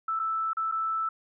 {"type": "tone with dropouts", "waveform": "sine", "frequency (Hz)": 1318.5, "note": "E6", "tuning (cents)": 0, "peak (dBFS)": -26, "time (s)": [0.08, 1.09], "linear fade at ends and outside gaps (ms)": 5, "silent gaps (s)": [[0.193, 0.197], [0.533, 0.569], [0.715, 0.721]], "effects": []}